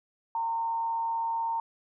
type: tone with frequency modulation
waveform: sine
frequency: 916 Hz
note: A#5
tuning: 31 cents flat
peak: -27 dBFS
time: 0.35-1.6 s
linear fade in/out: 2 ms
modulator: 141 Hz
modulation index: 0.22
effects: none